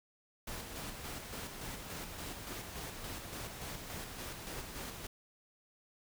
pink noise with tremolo, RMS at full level -43 dBFS, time 0.47-5.07 s, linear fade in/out 5 ms, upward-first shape square, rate 3.5 Hz, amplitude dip 35%, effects none

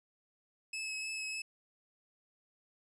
sawtooth tone with vibrato, 2586 Hz, E7, 34 cents flat, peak -34 dBFS, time 0.73-1.42 s, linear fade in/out 5 ms, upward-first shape triangle, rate 3.3 Hz, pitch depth 18 cents each way, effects resampled to 24000 Hz

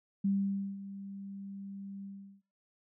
sine tone with ADSR envelope, 197.2 Hz, G3, 11 cents sharp, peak -26 dBFS, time 0.24-2.42 s, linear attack 9 ms, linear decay 520 ms, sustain -15 dB, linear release 380 ms, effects noise-tail reverb RT60 0.4 s tail -24 dB re dry

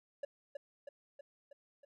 triangle tone with echo, 567 Hz, C#5, 39 cents sharp, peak -34 dBFS, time 0.23-0.25 s, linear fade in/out 5 ms, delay 320 ms, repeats 5, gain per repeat -4 dB, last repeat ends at 1.85 s, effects none

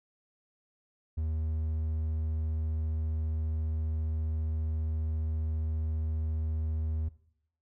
triangle tone, 78.7 Hz, D#2, 20 cents sharp, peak -27 dBFS, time 1.17-7.09 s, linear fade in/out 10 ms, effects noise-tail reverb RT60 0.7 s tail -18 dB re dry

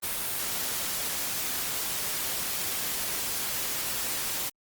white noise, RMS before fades -31 dBFS, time 0.02-4.5 s, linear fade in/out 20 ms, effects Opus 32 kbps

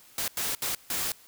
white noise bursts at uneven times, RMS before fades -30 dBFS, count 4, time 0.18-0.28 / 0.37-0.55 / 0.62-0.75 / 0.9-1.12 s, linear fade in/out 2 ms, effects white hiss -55 dBFS RMS until 1.27 s

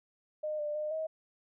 sine tone with pitch steps, 611 / 595 / 607 / 634 Hz, D#5 / D5 / D#5 / D#5, -32 / +22 / -43 / +32 cents, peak -32 dBFS, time 0.43-1.07 s, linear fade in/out 10 ms, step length 160 ms, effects none

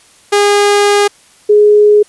sawtooth / sine tone pair in turn, 408.5 / 417.8 Hz, G#4 / G#4, -29 / +10 cents, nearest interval unison, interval 39 cents, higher second, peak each -3 dBFS, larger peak neither, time 0.32-1.08 / 1.49-2.03 s, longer first, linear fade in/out 10 ms, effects white hiss -45 dBFS RMS until 2.08 s + resampled to 24000 Hz

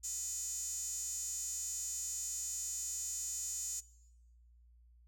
square tone with high-pass filter, 277.2 Hz, C#4, in tune, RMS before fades -40 dBFS, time 0.03-3.81 s, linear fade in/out 20 ms, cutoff 6900 Hz, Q 9.5, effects noise-tail reverb RT60 1.0 s tail -22 dB re dry + added 59 Hz sine -60 dBFS peak until 5.07 s

